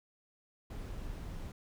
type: noise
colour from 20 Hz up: brown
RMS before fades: -42 dBFS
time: 0.7-1.52 s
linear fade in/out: 5 ms
effects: none